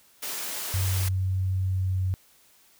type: high-pass noise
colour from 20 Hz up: white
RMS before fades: -33 dBFS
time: 0.22-1.09 s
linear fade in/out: 10 ms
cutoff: 250 Hz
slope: 12 dB/octave
type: tone with pitch glide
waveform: sine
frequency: 94 to 93.35 Hz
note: F#2 to F#2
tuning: +28 to +16 cents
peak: -23 dBFS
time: 0.74-2.14 s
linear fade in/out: 0 ms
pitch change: -12 cents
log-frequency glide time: 1.66-2 s
effects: white hiss -59 dBFS RMS until 2.79 s